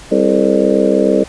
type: harmonic tone with a mistuned harmonic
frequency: 66.5 Hz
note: C2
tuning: 29 cents sharp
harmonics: 3 / 4 / 5 / 6 / 7 / 8 / 9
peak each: -17 / -17 / -17 / -17 / -17 / -17 / -17 dBFS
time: 0.11-1.24 s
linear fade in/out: 10 ms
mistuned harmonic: 6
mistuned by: +100 cents
effects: pink hiss -36 dBFS RMS until 1.28 s + resampled to 22050 Hz